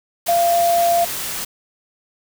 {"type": "tone in noise", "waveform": "sine", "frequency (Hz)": 688, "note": "F5", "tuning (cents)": -26, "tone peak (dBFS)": -13, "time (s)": [0.28, 1.05], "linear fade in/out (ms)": 10, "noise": "white", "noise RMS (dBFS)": -26, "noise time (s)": [0.26, 1.45], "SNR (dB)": 10, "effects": []}